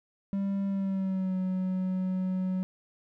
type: tone with pitch glide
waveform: triangle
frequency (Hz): 197 to 185.94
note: G3 to F#3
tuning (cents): +9 to +9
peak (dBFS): -25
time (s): 0.33-2.63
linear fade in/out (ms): 0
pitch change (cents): -100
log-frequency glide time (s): 0.67-1.36
effects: none